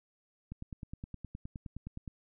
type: click train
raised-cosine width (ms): 5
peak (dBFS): -29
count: 16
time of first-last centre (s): 0.52-2.078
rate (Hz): 9.63
effects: none